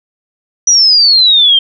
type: exponential sweep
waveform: sine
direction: down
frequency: 5920 to 3136 Hz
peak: -4 dBFS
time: 0.67-1.59 s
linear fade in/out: 5 ms
effects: none